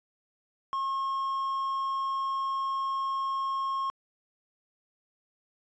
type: tone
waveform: triangle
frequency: 1080 Hz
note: C#6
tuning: 45 cents flat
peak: -26 dBFS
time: 0.73-3.9 s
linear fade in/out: 0 ms
effects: resampled to 16000 Hz